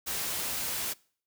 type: noise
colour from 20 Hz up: white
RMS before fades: -33 dBFS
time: 0.06-0.94 s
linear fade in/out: 20 ms
effects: noise-tail reverb RT60 0.5 s tail -24 dB re dry